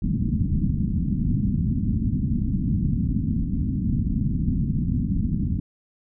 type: low-pass noise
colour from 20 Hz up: white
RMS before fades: -23 dBFS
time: 0.02-5.6 s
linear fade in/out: 2 ms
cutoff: 250 Hz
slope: 48 dB/octave
effects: none